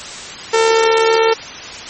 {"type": "tone with amplitude modulation", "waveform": "sawtooth", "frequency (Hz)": 450.4, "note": "A4", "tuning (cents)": 40, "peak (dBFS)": -4, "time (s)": [0.53, 1.34], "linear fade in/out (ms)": 10, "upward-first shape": "sine", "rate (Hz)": 75.7, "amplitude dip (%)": 45, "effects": ["white hiss -29 dBFS RMS until 1.89 s", "MP3 32 kbps"]}